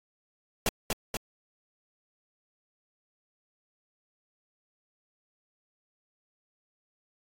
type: noise with echo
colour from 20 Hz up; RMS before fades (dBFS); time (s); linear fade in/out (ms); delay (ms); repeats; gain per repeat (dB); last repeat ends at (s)
pink; -26; 0.66-0.69; 2; 240; 2; -3; 1.17
effects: AAC 48 kbps